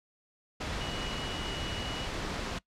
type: tone in noise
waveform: sine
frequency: 2920 Hz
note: F#7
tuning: 24 cents flat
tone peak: -41 dBFS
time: 0.8-2.06 s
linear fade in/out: 10 ms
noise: pink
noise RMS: -35 dBFS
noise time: 0.6-2.59 s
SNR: -9 dB
effects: noise-tail reverb RT60 0.1 s tail -21 dB re dry + low-pass 5000 Hz 12 dB/octave